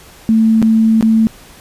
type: tone with dropouts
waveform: sine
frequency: 222.4 Hz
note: A3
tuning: 19 cents sharp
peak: -7 dBFS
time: 0.29-1.27 s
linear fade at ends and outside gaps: 0 ms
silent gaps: 0.618-0.626 / 1.01-1.026 s
effects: pink hiss -40 dBFS RMS until 1.6 s + resampled to 32000 Hz

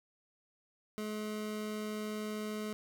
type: tone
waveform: 25% pulse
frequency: 213.1 Hz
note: G#3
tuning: 45 cents sharp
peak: -33 dBFS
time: 0.98-2.73 s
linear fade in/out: 0 ms
effects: none

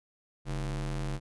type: ring-modulated tone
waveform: square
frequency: 87.31 Hz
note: F2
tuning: in tune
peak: -29 dBFS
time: 0.45-1.2 s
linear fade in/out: 50 ms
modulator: 49.2 Hz
effects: resampled to 24000 Hz

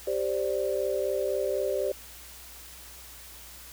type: chord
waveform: sine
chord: G suspended fourth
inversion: none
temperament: equal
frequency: 392 / 523.3 / 587.3 Hz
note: G4 / C5 / D5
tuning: 0 / 0 / 0 cents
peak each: -30 dBFS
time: 0.07-1.92 s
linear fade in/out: 5 ms
effects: added 60 Hz sine -52 dBFS peak until 3.72 s + white hiss -47 dBFS RMS until 3.72 s

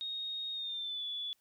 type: tone with pitch glide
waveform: sine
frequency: 3729 to 3439 Hz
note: A#7 to A7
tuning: 0 to -40 cents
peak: -36 dBFS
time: 0.01-1.33 s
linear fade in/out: 0 ms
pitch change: -140 cents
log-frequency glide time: 0.53-1.05 s
effects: white hiss -75 dBFS RMS until 1.4 s

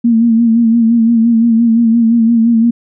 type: tone with vibrato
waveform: sine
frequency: 230 Hz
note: A#3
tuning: 23 cents flat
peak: -6 dBFS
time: 0.04-2.71 s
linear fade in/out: 10 ms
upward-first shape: sine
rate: 5.8 Hz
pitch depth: 50 cents each way
effects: none

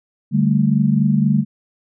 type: chord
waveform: sine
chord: D suspended fourth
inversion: none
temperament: equal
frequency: 146.83 / 196 / 220 Hz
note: D3 / G3 / A3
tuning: 0 / 0 / 0 cents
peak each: -17 dBFS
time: 0.31-1.45 s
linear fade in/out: 50 ms
effects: none

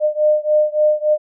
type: beating tone pair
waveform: sine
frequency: 605 / 608.5 Hz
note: D#5 / D#5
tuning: -49 / -39 cents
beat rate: 3.5 Hz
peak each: -15 / -16 dBFS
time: 0-1.18 s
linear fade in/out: 50 ms
effects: none

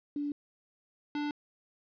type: tone pair in turn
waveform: sine / square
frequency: 290 / 294 Hz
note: D4 / D4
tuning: -22 / +2 cents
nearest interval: unison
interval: 24 cents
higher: second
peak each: -31 / -32 dBFS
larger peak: first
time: 0.16-0.32 / 1.15-1.31 s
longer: neither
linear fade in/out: 2 ms
effects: resampled to 11025 Hz + 11-bit

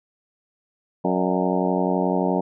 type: harmonic tone with a mistuned harmonic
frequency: 91.6 Hz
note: F#2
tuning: 17 cents flat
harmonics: 2 / 3 / 4 / 5 / 6 / 7 / 8 / 9 / 10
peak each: -24 / -26 / -27 / -28 / -29 / -29 / -30 / -31 / -31 dBFS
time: 1.04-2.41 s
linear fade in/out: 10 ms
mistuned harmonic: 6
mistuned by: +82 cents
effects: none

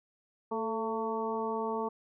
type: harmonic tone with a mistuned harmonic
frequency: 224.7 Hz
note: A3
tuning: 37 cents sharp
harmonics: 1 / 2 / 3 / 4 / 5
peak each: -38 / -34 / -41 / -36 / -39 dBFS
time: 0.51-1.89 s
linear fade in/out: 10 ms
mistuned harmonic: 2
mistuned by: -33 cents
effects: none

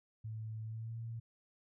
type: tone with pitch glide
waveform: sine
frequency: 110 to 114.67 Hz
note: A2 to A#2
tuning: 0 to -28 cents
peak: -40 dBFS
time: 0.24-1.2 s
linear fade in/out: 10 ms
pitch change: +72 cents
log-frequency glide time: 0.64-0.97 s
effects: none

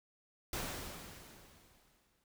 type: noise with exponential decay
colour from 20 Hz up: pink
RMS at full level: -38 dBFS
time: 0.53-2.24 s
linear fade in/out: 2 ms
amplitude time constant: 370 ms
effects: none

